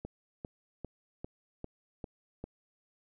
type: click train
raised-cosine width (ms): 2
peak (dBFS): -26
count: 7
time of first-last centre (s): 0.05-2.44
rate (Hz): 2.51
effects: none